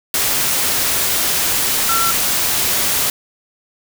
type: tone in noise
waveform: sine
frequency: 1353 Hz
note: E6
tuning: 45 cents sharp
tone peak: -17 dBFS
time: 1.89-2.11 s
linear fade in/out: 2 ms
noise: white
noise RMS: -17 dBFS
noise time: 0.14-3.1 s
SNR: -3 dB
effects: none